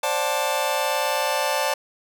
sawtooth chord, D dominant seventh, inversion third, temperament just, 528.6 / 587.3 / 734.2 / 881 Hz, C5 / D5 / F#5 / A5, +18 / 0 / -14 / +2 cents, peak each -24 / -22 / -27 / -21 dBFS, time 0.03-1.74 s, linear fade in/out 5 ms, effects none

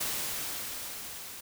white noise with level ramp, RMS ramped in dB -32 to -44 dBFS, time 0-1.41 s, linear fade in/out 10 ms, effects none

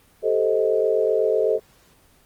sine chord, A half-diminished seventh, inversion third, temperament equal with one note detuned, 392 / 440 / 523.3 / 628 Hz, G4 / A4 / C5 / Eb5, 0 / 0 / 0 / +16 cents, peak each -25 / -20 / -24 / -24 dBFS, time 0.22-1.6 s, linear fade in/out 50 ms, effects pink hiss -56 dBFS RMS until 2.25 s + Opus 24 kbps

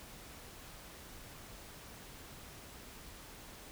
silence, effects pink hiss -52 dBFS RMS until 3.71 s

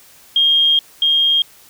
sine tone pair in turn, 3229 / 3229 Hz, G#7 / G#7, -49 / -49 cents, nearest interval unison, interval 0 cents, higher neither, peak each -10 / -11 dBFS, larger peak first, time 0.36-0.79 / 1.02-1.42 s, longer first, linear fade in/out 2 ms, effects white hiss -46 dBFS RMS until 1.69 s

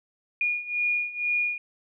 sine beating tone pair, 2436 / 2438.1 Hz, D#7 / D#7, -37 / -36 cents, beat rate 2.1 Hz, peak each -29 / -26 dBFS, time 0.41-1.58 s, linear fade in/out 2 ms, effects none

